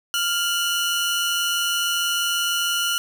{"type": "tone pair together", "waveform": "sawtooth", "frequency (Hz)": [1396.9, 2960], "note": ["F6", "F#7"], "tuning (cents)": [0, 0], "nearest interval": "octave + minor second", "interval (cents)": 1300, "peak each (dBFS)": -20, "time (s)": [0.14, 2.98], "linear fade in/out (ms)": 0, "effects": []}